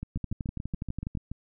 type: two click trains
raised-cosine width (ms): 5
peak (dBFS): -22 / -20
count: 10 / 13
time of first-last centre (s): 0.03-1.316 / 0.16-1.152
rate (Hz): 7 / 12.1
effects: none